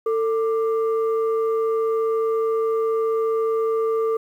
sine tone pair together, 447.6 / 1182 Hz, A4 / D6, +30 / +11 cents, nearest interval octave + perfect fourth, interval 1681 cents, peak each -18 / -28 dBFS, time 0.06-4.17 s, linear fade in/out 5 ms, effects tanh soft clip ceiling -13 dBFS + 9-bit

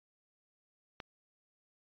click, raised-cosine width 0.3 ms, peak -26 dBFS, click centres 1.002 s, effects resampled to 11025 Hz

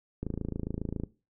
click train, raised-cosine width 3 ms, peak -20 dBFS, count 23, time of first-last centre 0.23-1.036 s, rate 27.3 Hz, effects noise-tail reverb RT60 0.3 s tail -19 dB re dry

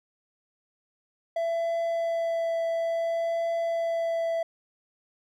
triangle tone with vibrato, 667 Hz, E5, 20 cents sharp, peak -23 dBFS, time 1.36-4.43 s, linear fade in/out 5 ms, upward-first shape triangle, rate 0.58 Hz, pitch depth 10 cents each way, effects none

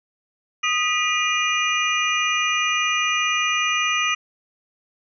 sine tone cluster, 1245 / 1962 / 2425 / 2847 / 5980 Hz, D#6 / B6 / D#7 / F7 / F#8, +1 / -12 / -45 / +33 / +17 cents, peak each -24 / -27 / -23 / -25 / -30 dBFS, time 0.63-4.15 s, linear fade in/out 10 ms, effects none

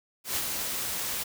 white noise with ADSR envelope, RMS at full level -28 dBFS, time 0.24-1.24 s, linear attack 120 ms, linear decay 52 ms, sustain -4 dB, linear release 16 ms, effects none

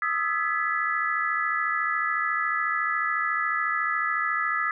sine chord, E major seventh, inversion third, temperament equal with one note detuned, 1244.5 / 1318.5 / 1702 / 1975.5 Hz, D#6 / E6 / G#6 / B6, 0 / 0 / +42 / 0 cents, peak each -29 dBFS, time 0.02-4.71 s, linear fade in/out 2 ms, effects none

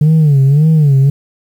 sine tone with vibrato, 146.83 Hz, D3, in tune, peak -3 dBFS, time 0.01-1.1 s, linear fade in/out 5 ms, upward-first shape sine, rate 1.8 Hz, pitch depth 150 cents each way, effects tanh soft clip ceiling -4 dBFS + 7-bit

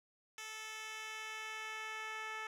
10% pulse tone with band-pass filter sweep, 437.1 Hz, A4, 11 cents flat, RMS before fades -45 dBFS, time 0.38-2.47 s, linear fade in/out 2 ms, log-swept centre 4600 to 1700 Hz, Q 0.78, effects none

